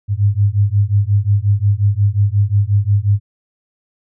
sine beating tone pair, 99.1 / 104.7 Hz, G2 / G#2, +19 / +15 cents, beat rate 5.6 Hz, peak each -14 dBFS, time 0.08-3.2 s, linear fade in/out 50 ms, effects none

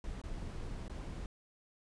brown noise with dropouts, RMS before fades -42 dBFS, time 0.04-1.26 s, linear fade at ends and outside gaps 1 ms, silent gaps 0.216-0.237 / 0.881-0.897 s, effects resampled to 22050 Hz

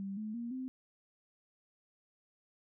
sine tone with pitch steps, 196 / 215 / 235.8 / 258.6 Hz, G3 / A3 / A#3 / C4, 0 / -40 / +20 / -20 cents, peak -37 dBFS, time 0-0.68 s, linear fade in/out 0 ms, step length 170 ms, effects none

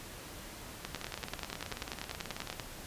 two click trains, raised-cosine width 0.2 ms, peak -19 / -22 dBFS, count 19 / 30, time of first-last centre 0.85-2.598 / 0.96-2.528 s, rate 10.3 / 18.5 Hz, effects pink hiss -47 dBFS RMS until 2.86 s + resampled to 32000 Hz

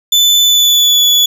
35% pulse tone with pitch glide, 3505 to 3425 Hz, A7 to A7, -7 to -47 cents, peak -5 dBFS, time 0.12-1.26 s, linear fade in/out 5 ms, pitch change -40 cents, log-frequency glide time 0.42-1.06 s, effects none

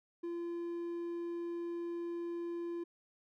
triangle tone, 342.5 Hz, F4, 34 cents flat, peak -35 dBFS, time 0.23-2.84 s, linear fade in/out 10 ms, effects none

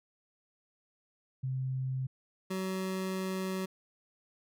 sine / 25% pulse tone pair in turn, 130.81 / 188.37 Hz, C3 / F#3, 0 / +31 cents, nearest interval tritone, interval 631 cents, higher second, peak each -31 / -29 dBFS, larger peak second, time 1.43-2.07 / 2.5-3.66 s, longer second, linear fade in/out 10 ms, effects none

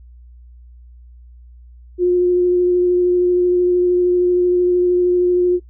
sine tone with vibrato, 357.3 Hz, F4, 40 cents sharp, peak -11 dBFS, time 1.98-5.6 s, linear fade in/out 50 ms, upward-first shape sine, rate 13 Hz, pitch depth 11 cents each way, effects noise-tail reverb RT60 0.1 s tail -20 dB re dry + added 60 Hz sine -39 dBFS peak until 5.69 s

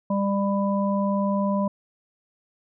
harmonic tone, 198.9 Hz, G3, 25 cents sharp, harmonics 1 / 3 / 5, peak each -22 / -27 / -29 dBFS, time 0.1-1.68 s, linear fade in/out 5 ms, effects none

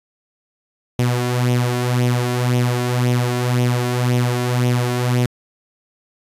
sawtooth tone with flanger, 123.2 Hz, B2, 4 cents flat, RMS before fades -18 dBFS, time 0.99-5.26 s, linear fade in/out 0 ms, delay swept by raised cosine 0.32 to 2.92 ms, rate 1.9 Hz, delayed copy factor +0.6, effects resampled to 32000 Hz

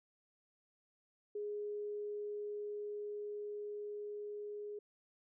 sine tone with level ramp, 415.3 Hz, G#4, in tune, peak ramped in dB -38 to -42 dBFS, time 1.35-4.79 s, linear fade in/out 5 ms, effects none

